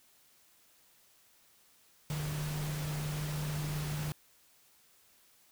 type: tone in noise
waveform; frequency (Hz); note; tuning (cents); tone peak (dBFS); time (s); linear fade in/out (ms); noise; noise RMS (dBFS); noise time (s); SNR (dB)
sine; 150; D3; +37; -34; 2.1-4.12; 0; pink; -42; 2.1-4.12; +5
effects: white hiss -65 dBFS RMS until 5.51 s